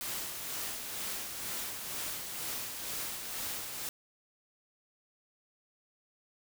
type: noise with tremolo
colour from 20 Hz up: white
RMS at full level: -37 dBFS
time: 0.01-3.89 s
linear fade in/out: 0 ms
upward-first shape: sine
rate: 2.1 Hz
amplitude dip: 40%
effects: none